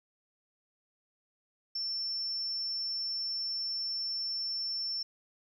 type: tone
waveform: sine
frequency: 5390 Hz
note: E8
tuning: 38 cents sharp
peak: -32 dBFS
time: 1.75-5.03 s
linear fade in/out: 5 ms
effects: 11-bit